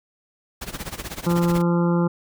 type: noise with tremolo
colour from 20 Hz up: pink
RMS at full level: -30 dBFS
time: 0.61-1.62 s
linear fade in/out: 10 ms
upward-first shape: sine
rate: 16 Hz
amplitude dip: 85%
type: harmonic tone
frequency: 172.3 Hz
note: F3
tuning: 23 cents flat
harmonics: 1 / 2 / 3 / 5 / 6 / 7 / 8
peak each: -18 / -24 / -28 / -32 / -34 / -35 / -36 dBFS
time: 1.26-2.08 s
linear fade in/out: 10 ms
effects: none